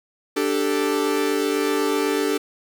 45% pulse chord, D suspended fourth, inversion none, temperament equal, 293.7 / 392 / 440 Hz, D4 / G4 / A4, 0 / 0 / 0 cents, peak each -24 dBFS, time 0.36-2.38 s, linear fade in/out 10 ms, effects 9-bit

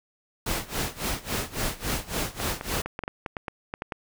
pink noise with tremolo, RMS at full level -27 dBFS, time 0.46-2.82 s, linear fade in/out 5 ms, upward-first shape sine, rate 3.6 Hz, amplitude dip 90%
clicks, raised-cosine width 0.5 ms, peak -16 dBFS, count 12, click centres 2.401 / 2.611 / 2.86 / 2.991 / 3.037 / 3.079 / 3.262 / 3.368 / 3.482 / 3.739 / 3.821 / 3.922 s
effects none

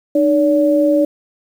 sine tone pair together, 304.1 / 572 Hz, D#4 / D5, -40 / -46 cents, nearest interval major seventh, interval 1094 cents, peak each -13 dBFS, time 0.15-1.05 s, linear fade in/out 5 ms, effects 7-bit

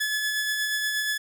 sawtooth tone with tremolo, 1714 Hz, A6, 46 cents flat, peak -20 dBFS, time 0-1.18 s, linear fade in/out 10 ms, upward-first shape sine, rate 8.4 Hz, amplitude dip 30%, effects none

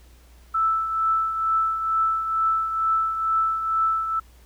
sine tone with tremolo, 1318.5 Hz, E6, in tune, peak -17 dBFS, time 0.54-4.2 s, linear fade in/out 10 ms, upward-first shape triangle, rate 2.2 Hz, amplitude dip 60%, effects added 60 Hz sine -48 dBFS peak until 4.45 s + pink hiss -57 dBFS RMS until 4.45 s

